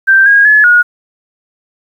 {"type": "tone with pitch steps", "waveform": "sine", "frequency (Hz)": [1568, 1635, 1709, 1445], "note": ["G6", "G#6", "G#6", "F#6"], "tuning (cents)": [0, -28, 49, -41], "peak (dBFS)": -3, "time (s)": [0.07, 0.83], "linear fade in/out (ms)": 20, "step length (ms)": 190, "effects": ["7-bit"]}